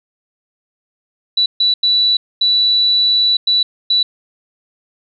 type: tone bursts at uneven times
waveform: sine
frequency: 3951 Hz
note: B7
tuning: in tune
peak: -10 dBFS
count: 6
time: 1.37-1.46 / 1.6-1.74 / 1.83-2.17 / 2.41-3.37 / 3.47-3.63 / 3.9-4.03 s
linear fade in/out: 5 ms
effects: none